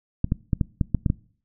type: clicks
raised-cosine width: 5 ms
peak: -8 dBFS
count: 8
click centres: 0.244 / 0.321 / 0.532 / 0.612 / 0.812 / 0.947 / 1.062 / 1.101 s
effects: noise-tail reverb RT60 0.5 s tail -23 dB re dry